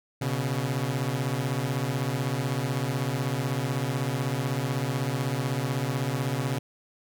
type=beating tone pair; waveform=sawtooth; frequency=123.9 / 139.9 Hz; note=B2 / C#3; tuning=+6 / +16 cents; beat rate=16 Hz; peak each=-25 dBFS; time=0.21-6.59 s; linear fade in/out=10 ms; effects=none